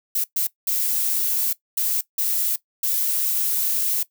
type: noise bursts at uneven times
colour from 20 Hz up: violet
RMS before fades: -22 dBFS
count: 6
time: 0.15-0.24 / 0.36-0.47 / 0.67-1.53 / 1.77-2.01 / 2.18-2.56 / 2.83-4.03 s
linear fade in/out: 5 ms
effects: noise-tail reverb RT60 0.1 s tail -18 dB re dry